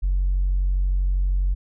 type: tone with tanh clipping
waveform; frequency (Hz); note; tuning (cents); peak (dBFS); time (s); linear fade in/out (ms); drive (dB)
triangle; 46.26; F#1; 0; -18; 0.02-1.55; 20; 5
effects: none